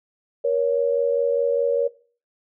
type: tone pair together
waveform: sine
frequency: 475.1 / 560 Hz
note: A#4 / C#5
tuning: +33 / +18 cents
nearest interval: minor third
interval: 285 cents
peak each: -21 dBFS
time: 0.44-1.88 s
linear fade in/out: 10 ms
effects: noise-tail reverb RT60 0.4 s tail -18 dB re dry